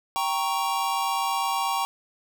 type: chord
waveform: square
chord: G diminished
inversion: none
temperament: equal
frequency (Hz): 784 / 932.3 / 1108.7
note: G5 / Bb5 / Db6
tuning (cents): 0 / 0 / 0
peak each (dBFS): -29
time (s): 0.16-1.85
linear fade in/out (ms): 0
effects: none